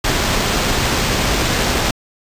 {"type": "noise with sample-and-hold", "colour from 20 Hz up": "pink", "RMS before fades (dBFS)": -17, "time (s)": [0.04, 1.91], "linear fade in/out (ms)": 5, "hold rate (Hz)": 11025, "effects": ["resampled to 32000 Hz"]}